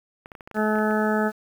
clicks, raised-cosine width 0.5 ms, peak -25 dBFS, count 10, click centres 0.259 / 0.318 / 0.352 / 0.408 / 0.475 / 0.513 / 0.568 / 0.756 / 0.787 / 0.909 s
harmonic tone, 214.6 Hz, A3, 43 cents flat, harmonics 1 / 2 / 3 / 4 / 6 / 7 / 8, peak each -23 / -26 / -28 / -29 / -31 / -31 / -32 dBFS, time 0.54-1.32 s, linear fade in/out 50 ms
effects 8-bit

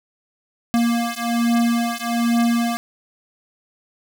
square beating tone pair, 234 / 235.2 Hz, A#3 / A#3, +7 / +16 cents, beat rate 1.2 Hz, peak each -21 dBFS, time 0.74-2.77 s, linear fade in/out 0 ms, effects none

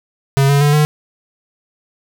square tone with pitch steps, 137.3 / 141.57 / 145.97 / 150.51 Hz, C#3 / C#3 / D3 / D3, -16 / +37 / -10 / +43 cents, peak -10 dBFS, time 0.37-0.85 s, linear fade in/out 0 ms, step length 120 ms, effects none

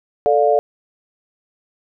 sine chord, D minor, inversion second, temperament just, 440.5 / 587.3 / 704.8 Hz, A4 / D5 / F5, +2 / 0 / +16 cents, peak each -16 dBFS, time 0.26-0.59 s, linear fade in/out 0 ms, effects none

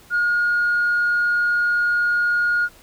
sine tone, 1432 Hz, F6, 43 cents sharp, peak -15 dBFS, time 0.1-2.69 s, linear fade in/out 50 ms, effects tanh soft clip ceiling -13 dBFS + pink hiss -49 dBFS RMS until 2.82 s

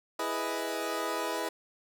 20% pulse chord, E major seventh, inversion none, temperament equal, 329.6 / 415.3 / 493.9 / 622.3 Hz, E4 / G#4 / B4 / D#5, 0 / 0 / 0 / 0 cents, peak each -32 dBFS, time 0.19-1.49 s, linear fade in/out 5 ms, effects none

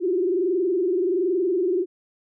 sine tone with frequency modulation, 363.3 Hz, F#4, 32 cents flat, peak -19 dBFS, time 0-1.86 s, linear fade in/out 50 ms, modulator 21.3 Hz, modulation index 1.3, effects none

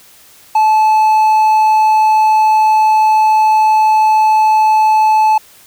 triangle tone, 867 Hz, A5, 26 cents flat, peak -5 dBFS, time 0.55-5.38 s, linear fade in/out 5 ms, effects white hiss -43 dBFS RMS until 5.66 s

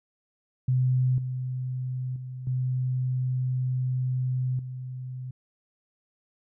sine tone with level steps, 127.8 Hz, C3, 40 cents flat, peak -20 / -28 / -34 / -24 / -33 dBFS, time 0.68-5.31 s, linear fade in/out 5 ms, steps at 1.18 / 2.16 / 2.47 / 4.59 s, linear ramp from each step 2 ms, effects none

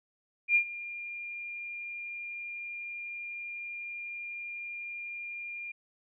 sine tone with ADSR envelope, 2404 Hz, D7, 40 cents sharp, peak -19 dBFS, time 0.48-5.72 s, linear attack 72 ms, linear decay 86 ms, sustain -18 dB, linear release 8 ms, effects none

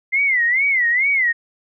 sine tone with vibrato, 2053 Hz, C7, 33 cents flat, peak -14 dBFS, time 0.12-1.33 s, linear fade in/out 20 ms, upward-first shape sine, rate 2.3 Hz, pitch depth 170 cents each way, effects none

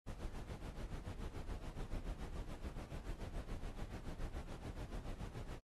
brown noise with tremolo, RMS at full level -43 dBFS, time 0.06-5.6 s, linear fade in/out 20 ms, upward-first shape sine, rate 7 Hz, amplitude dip 70%, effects AAC 32 kbps

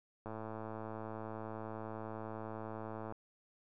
click train, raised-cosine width 1 ms, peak -30 dBFS, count 316, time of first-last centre 0.26-3.124 s, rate 110 Hz, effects none

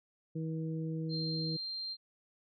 harmonic tone, 160.3 Hz, E3, 48 cents flat, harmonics 1 / 2 / 3, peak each -35 / -41 / -45 dBFS, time 0.35-1.57 s, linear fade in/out 10 ms
sine tone, 4172 Hz, C8, 6 cents flat, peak -37 dBFS, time 1.09-1.97 s, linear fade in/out 50 ms
effects none

